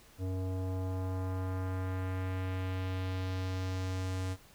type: tone with low-pass filter sweep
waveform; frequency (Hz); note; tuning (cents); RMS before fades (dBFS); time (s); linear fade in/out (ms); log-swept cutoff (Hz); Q
square; 93.3; F#2; +15; -35; 0.18-4.37; 50; 500 to 9400; 1.2
effects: pink hiss -59 dBFS RMS until 4.54 s